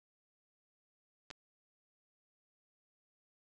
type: clicks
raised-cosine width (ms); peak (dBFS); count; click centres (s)
0.2; -29; 2; 1.304 / 1.311
effects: resampled to 24000 Hz